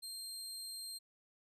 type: tone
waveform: 25% pulse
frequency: 4186 Hz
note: C8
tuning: in tune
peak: -39 dBFS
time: 0.02-0.99 s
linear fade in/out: 20 ms
effects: none